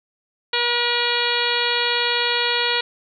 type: harmonic tone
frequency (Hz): 479.5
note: A#4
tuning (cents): +49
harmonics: 1 / 2 / 3 / 4 / 5 / 6 / 7 / 8 / 9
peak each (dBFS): -27 / -27 / -27 / -27 / -27 / -27 / -27 / -27 / -27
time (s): 0.53-2.81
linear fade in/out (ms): 5
effects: none